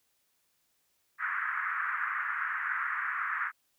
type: band-pass noise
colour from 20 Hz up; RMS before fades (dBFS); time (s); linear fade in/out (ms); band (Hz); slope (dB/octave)
pink; -33; 1.18-3.52; 50; 1200 to 1900; 48
effects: white hiss -74 dBFS RMS until 3.78 s